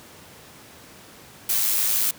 blue noise with amplitude modulation, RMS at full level -20 dBFS, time 1.49-2.11 s, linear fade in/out 5 ms, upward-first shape sine, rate 107 Hz, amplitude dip 40%, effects pink hiss -46 dBFS RMS until 2.18 s + high-pass 100 Hz 12 dB/octave

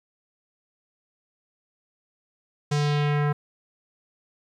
square tone with low-pass filter sweep, 146.83 Hz, D3, in tune, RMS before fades -23 dBFS, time 2.71-3.33 s, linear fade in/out 10 ms, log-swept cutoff 6900 to 1400 Hz, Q 1.6, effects 10-bit

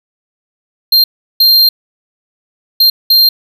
square tone bursts at uneven times, 4186 Hz, C8, in tune, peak -5 dBFS, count 4, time 0.92-1.04 / 1.4-1.69 / 2.8-2.9 / 3.1-3.29 s, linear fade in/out 5 ms, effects none

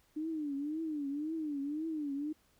sine tone with vibrato, 300 Hz, D4, 37 cents sharp, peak -34 dBFS, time 0.16-2.33 s, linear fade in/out 10 ms, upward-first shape triangle, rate 1.9 Hz, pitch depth 160 cents each way, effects pink hiss -70 dBFS RMS until 2.59 s

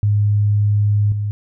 sine tone with level steps, 103.6 Hz, G#2, 4 cents flat, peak -12 / -18 dBFS, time 0.03-1.31 s, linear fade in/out 0 ms, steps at 1.12 s, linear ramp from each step 2 ms, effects none

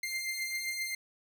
sawtooth beating tone pair, 2093 / 2100.6 Hz, C7 / C7, 0 / +6 cents, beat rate 7.6 Hz, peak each -37 / -31 dBFS, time 0.03-0.95 s, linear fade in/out 5 ms, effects none

